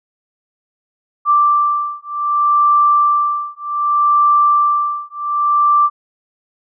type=beating tone pair; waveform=sine; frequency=1174.7 / 1175.35 Hz; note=D6 / D6; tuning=0 / +1 cents; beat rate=0.65 Hz; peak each=-14 dBFS; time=1.25-5.9 s; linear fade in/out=50 ms; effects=none